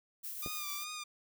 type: noise with tremolo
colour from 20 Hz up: violet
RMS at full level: -41 dBFS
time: 0.23-0.85 s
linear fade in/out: 20 ms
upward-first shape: triangle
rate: 6.6 Hz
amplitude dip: 30%
type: tone with vibrato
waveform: 10% pulse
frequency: 1200 Hz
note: D6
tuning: 37 cents sharp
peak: -32 dBFS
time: 0.42-1.04 s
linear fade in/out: 10 ms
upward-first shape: sine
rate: 2.5 Hz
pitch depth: 50 cents each way
type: clicks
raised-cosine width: 2 ms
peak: -28 / -38 dBFS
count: 2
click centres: 0.462 / 0.474 s
effects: none